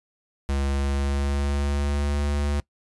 square tone with pitch glide, 69.3 to 72.16 Hz, C#2 to D2, 0 to -30 cents, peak -23 dBFS, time 0.49-2.6 s, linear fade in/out 0 ms, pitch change +70 cents, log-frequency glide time 0.81-2.21 s, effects noise-tail reverb RT60 0.1 s tail -22 dB re dry + resampled to 24000 Hz

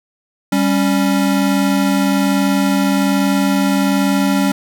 square tone pair together, 196 / 277.2 Hz, G3 / C#4, 0 / 0 cents, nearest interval tritone, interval 600 cents, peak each -16 dBFS, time 0.52-4.52 s, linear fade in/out 5 ms, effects none

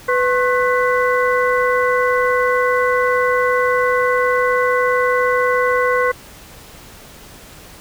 harmonic tone with a mistuned harmonic, 498.1 Hz, B4, 15 cents sharp, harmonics 1 / 2 / 3 / 4, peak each -16 / -19 / -21 / -22 dBFS, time 0.08-6.12 s, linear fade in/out 10 ms, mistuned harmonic 2, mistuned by +140 cents, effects pink hiss -40 dBFS RMS until 7.8 s

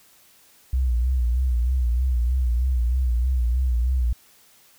sine tone with vibrato, 61.74 Hz, B1, in tune, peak -18 dBFS, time 0.73-4.13 s, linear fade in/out 5 ms, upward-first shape sine, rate 3.2 Hz, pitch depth 88 cents each way, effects white hiss -55 dBFS RMS until 4.78 s

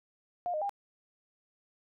sine tone with pitch steps, 708 / 615 / 803 Hz, F5 / D#5 / G5, +23 / -20 / +41 cents, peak -30 dBFS, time 0.46-0.694 s, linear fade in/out 0 ms, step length 78 ms, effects none

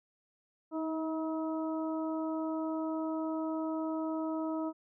harmonic tone with a mistuned harmonic, 320 Hz, D#4, 49 cents sharp, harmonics 1 / 2 / 3 / 4, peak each -33 / -39 / -43 / -45 dBFS, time 0.71-4.73 s, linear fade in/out 50 ms, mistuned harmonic 1, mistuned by -19 cents, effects none

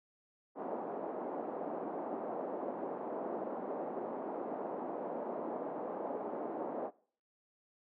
white band-pass noise, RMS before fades -40 dBFS, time 0.55-6.91 s, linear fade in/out 50 ms, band 240 to 780 Hz, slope 24 dB/octave, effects noise-tail reverb RT60 0.5 s tail -22 dB re dry

